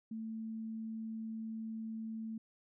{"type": "tone", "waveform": "sine", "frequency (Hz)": 222.3, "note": "A3", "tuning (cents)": 18, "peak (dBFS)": -39, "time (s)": [0.11, 2.38], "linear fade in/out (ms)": 5, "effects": []}